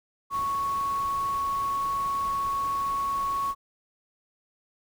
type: tone in noise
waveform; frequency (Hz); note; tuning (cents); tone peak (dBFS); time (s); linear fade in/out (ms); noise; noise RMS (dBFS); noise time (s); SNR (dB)
sine; 1108.7; C#6; 0; -25; 0.3-3.55; 50; pink; -43; 0.3-3.55; +15
effects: none